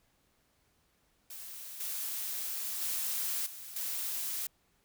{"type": "noise with level steps", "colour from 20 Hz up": "blue", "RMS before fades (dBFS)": [-45, -37, -34, -46, -36], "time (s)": [1.3, 4.47], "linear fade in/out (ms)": 5, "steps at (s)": [1.8, 2.81, 3.46, 3.76], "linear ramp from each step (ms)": 5, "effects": ["pink hiss -72 dBFS RMS until 4.84 s"]}